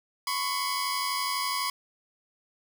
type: tone cluster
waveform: sawtooth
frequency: 1012 / 1104 / 4940 Hz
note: B5 / C#6 / D#8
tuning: +42 / -7 / -13 cents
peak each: -29 / -27 / -30 dBFS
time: 0.27-1.7 s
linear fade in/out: 2 ms
effects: none